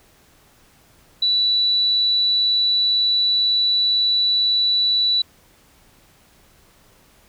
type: tone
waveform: sine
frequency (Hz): 3951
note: B7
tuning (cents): 0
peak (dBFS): -15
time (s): 1.22-5.22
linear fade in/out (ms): 5
effects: pink hiss -54 dBFS RMS until 7.28 s